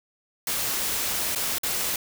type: noise with dropouts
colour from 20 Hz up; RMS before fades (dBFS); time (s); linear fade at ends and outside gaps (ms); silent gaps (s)
white; -27; 0.47-1.96; 2; 1.35-1.358 / 1.584-1.633
effects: none